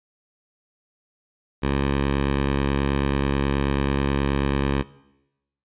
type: tone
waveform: 10% pulse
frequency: 69.3 Hz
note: C#2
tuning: in tune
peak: -12 dBFS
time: 1.62-4.83 s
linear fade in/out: 20 ms
effects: noise-tail reverb RT60 0.9 s tail -19 dB re dry + resampled to 8000 Hz